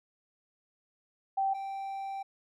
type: tone pair in turn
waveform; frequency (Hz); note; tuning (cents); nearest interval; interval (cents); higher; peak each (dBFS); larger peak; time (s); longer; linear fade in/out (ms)
sine / triangle; 778 / 781.8; G5 / G5; -13 / -5; unison; 8; second; -26 / -33; first; 1.37-1.54 / 1.54-2.23; second; 10
effects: none